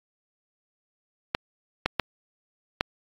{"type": "clicks", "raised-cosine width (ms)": 0.3, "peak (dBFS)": -6, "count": 4, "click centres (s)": [1.349, 1.86, 1.997, 2.809], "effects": ["AAC 32 kbps"]}